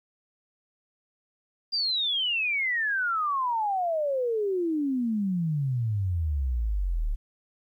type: exponential sweep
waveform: sine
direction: down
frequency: 4848 to 34.78 Hz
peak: -24 dBFS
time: 1.72-7.16 s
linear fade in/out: 20 ms
effects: 11-bit